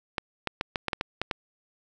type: clicks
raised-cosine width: 0.3 ms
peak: -11 dBFS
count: 9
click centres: 0.182 / 0.473 / 0.611 / 0.758 / 0.883 / 0.932 / 1.011 / 1.216 / 1.312 s
effects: none